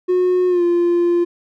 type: tone with pitch glide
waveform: triangle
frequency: 363.4 to 346.8 Hz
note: F#4 to F4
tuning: -31 to -12 cents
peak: -10 dBFS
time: 0.08-1.25 s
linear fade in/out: 20 ms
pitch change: -81 cents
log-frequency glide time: 0.48-0.63 s
effects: tanh soft clip ceiling -7 dBFS